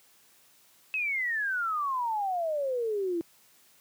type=exponential sweep; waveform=sine; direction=down; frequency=2606 to 328.6 Hz; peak=-27 dBFS; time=0.94-3.21 s; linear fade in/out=0 ms; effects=white hiss -61 dBFS RMS until 3.8 s + high-pass 100 Hz 12 dB/octave